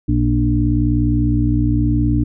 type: harmonic tone with a mistuned harmonic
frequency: 59.5 Hz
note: A#1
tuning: 36 cents sharp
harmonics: 1 / 2 / 4 / 5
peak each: -18 / -17 / -22 / -18 dBFS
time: 0.08-2.24 s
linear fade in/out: 10 ms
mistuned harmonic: 1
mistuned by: -40 cents
effects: none